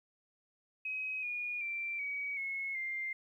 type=tone with pitch steps; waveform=sine; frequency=2535 / 2442 / 2352 / 2265 / 2181 / 2101 Hz; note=D#7 / D#7 / D7 / C#7 / C#7 / C7; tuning=+32 / -33 / +2 / +37 / -29 / +7 cents; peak=-35 dBFS; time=0.85-3.13 s; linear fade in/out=5 ms; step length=380 ms; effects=12-bit